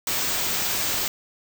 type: band-stop noise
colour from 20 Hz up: white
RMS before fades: -25 dBFS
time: 0.07-1.08 s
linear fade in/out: 2 ms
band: 9000 to 13000 Hz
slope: 96 dB/octave
effects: none